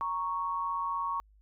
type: tone pair together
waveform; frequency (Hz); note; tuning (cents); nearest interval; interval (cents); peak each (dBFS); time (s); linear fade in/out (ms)
sine; 932.3 / 1108.7; A#5 / C#6; 0 / 0; minor third; 300; -35 / -31; 0.01-1.2; 0
effects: added 51 Hz sine -58 dBFS peak until 1.41 s